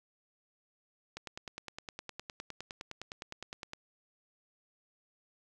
click train, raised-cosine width 0.2 ms, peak -24 dBFS, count 26, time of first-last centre 1.17-3.734 s, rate 9.75 Hz, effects none

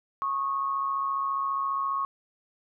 sine tone pair together, 1100 / 1234.7 Hz, C#6 / D#6, -14 / -14 cents, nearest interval major second, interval 200 cents, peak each -26 / -36 dBFS, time 0.22-2.05 s, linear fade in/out 0 ms, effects none

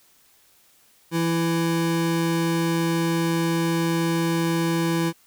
square tone pair together, 166.6 / 332.3 Hz, E3 / E4, +19 / +14 cents, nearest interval octave, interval 1195 cents, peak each -24 dBFS, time 1.11-5.13 s, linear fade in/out 50 ms, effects white hiss -58 dBFS RMS until 5.26 s

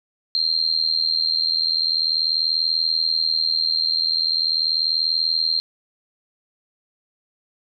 sine tone with amplitude modulation, 4178 Hz, C8, 3 cents flat, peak -14 dBFS, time 0.35-5.6 s, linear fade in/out 0 ms, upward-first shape sine, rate 80.4 Hz, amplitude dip 85%, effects none

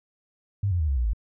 sine tone with pitch steps, 100 / 88.07 / 77.56 / 68.3 / 60.15 / 52.97 Hz, G2 / F2 / D#2 / C#2 / B1 / G#1, +35 / +15 / -5 / -25 / -45 / +35 cents, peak -21 dBFS, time 0.63-1.134 s, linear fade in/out 5 ms, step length 84 ms, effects none

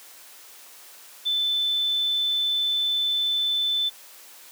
sine tone, 3520 Hz, A7, in tune, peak -21 dBFS, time 1.25-3.9 s, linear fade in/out 20 ms, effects white hiss -47 dBFS RMS until 4.51 s + high-pass 400 Hz 12 dB/octave

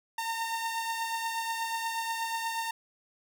sawtooth beating tone pair, 910 / 918.3 Hz, A#5 / A#5, -42 / -26 cents, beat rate 8.3 Hz, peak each -28 / -35 dBFS, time 0.18-2.71 s, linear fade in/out 5 ms, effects none

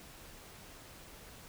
silence, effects pink hiss -53 dBFS RMS until 1.48 s

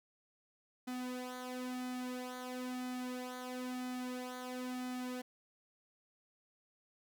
sawtooth tone with flanger, 251.6 Hz, B3, 32 cents sharp, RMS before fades -42 dBFS, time 0.87-5.22 s, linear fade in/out 10 ms, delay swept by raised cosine 1.8 to 3.6 ms, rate 1 Hz, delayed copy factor -0.7, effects none

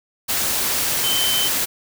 sine tone in noise, 3075 Hz, G7, 34 cents flat, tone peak -20 dBFS, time 1.03-1.49 s, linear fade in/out 20 ms, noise white, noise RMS -21 dBFS, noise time 0.28-1.66 s, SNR -2 dB, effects none

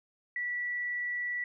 sine tone, 1953 Hz, B6, 20 cents flat, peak -31 dBFS, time 0.36-1.44 s, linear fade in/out 2 ms, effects none

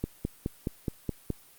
click train, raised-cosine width 3 ms, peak -16 dBFS, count 7, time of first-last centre 0.04-1.303 s, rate 4.75 Hz, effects white hiss -56 dBFS RMS until 1.58 s + Opus 32 kbps

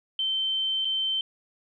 sine tone with dropouts, 3100 Hz, G7, 20 cents flat, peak -24 dBFS, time 0.19-1.21 s, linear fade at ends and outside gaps 2 ms, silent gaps 0.848-0.852 s, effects none

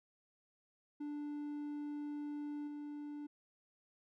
triangle tone with level steps, 293.7 Hz, D4, in tune, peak -38 / -41 dBFS, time 1-3.27 s, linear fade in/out 10 ms, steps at 2.67 s, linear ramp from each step 10 ms, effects none

